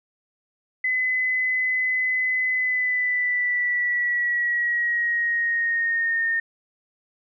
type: tone with pitch glide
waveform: sine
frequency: 2020 to 1831.1 Hz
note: B6 to A#6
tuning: +39 to -31 cents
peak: -20 dBFS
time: 0.84-6.4 s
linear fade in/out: 5 ms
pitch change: -170 cents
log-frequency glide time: 2.52-6.26 s
effects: none